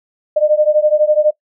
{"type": "beating tone pair", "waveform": "sine", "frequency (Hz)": [601, 613], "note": ["D5", "D#5"], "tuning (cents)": [40, -26], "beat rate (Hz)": 12, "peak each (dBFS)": [-12, -13], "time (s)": [0.36, 1.31], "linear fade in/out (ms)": 10, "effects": ["noise-tail reverb RT60 0.1 s tail -20 dB re dry"]}